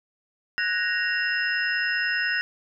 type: tone cluster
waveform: sine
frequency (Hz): 1480 / 1650 / 1866 / 2765 / 5130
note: F#6 / G#6 / A#6 / F7 / E8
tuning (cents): 0 / -12 / +1 / -18 / -48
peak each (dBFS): -27 / -33 / -26 / -31 / -34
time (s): 0.58-2.41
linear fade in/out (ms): 0
effects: none